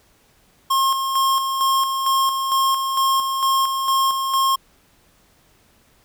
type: tone with tremolo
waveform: square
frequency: 1073 Hz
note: C6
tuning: 43 cents sharp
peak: -16 dBFS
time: 0.7-4.56 s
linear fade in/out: 10 ms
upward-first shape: square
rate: 2.2 Hz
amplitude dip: 45%
effects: pink hiss -57 dBFS RMS until 6.04 s